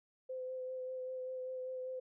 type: tone with vibrato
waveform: sine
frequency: 513 Hz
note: C5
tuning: 34 cents flat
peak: -39 dBFS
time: 0.29-2 s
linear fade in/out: 10 ms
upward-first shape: sine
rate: 5.1 Hz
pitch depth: 15 cents each way
effects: none